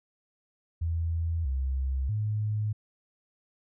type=tone with pitch steps; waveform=sine; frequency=82.8 / 66.3 / 106.5 Hz; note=E2 / C2 / G#2; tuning=+8 / +23 / +44 cents; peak=-26 dBFS; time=0.81-2.73 s; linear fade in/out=10 ms; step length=640 ms; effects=none